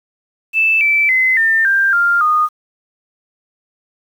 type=tone with pitch steps; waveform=sine; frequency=2637 / 2322 / 2045 / 1801.1 / 1586.2 / 1396.9 / 1230.2 Hz; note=E7 / D7 / C7 / A6 / G6 / F6 / D#6; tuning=0 / -20 / -40 / +40 / +20 / 0 / -20 cents; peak=-10 dBFS; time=0.53-2.49 s; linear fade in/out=50 ms; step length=280 ms; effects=7-bit